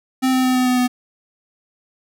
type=tone with pitch steps; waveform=square; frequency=260 / 257.8 / 255.5 / 253.3 / 251.1 / 249 Hz; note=C4 / C4 / C4 / B3 / B3 / B3; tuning=-11 / -26 / -41 / +44 / +29 / +14 cents; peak=-15 dBFS; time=0.22-0.88 s; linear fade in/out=20 ms; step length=110 ms; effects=none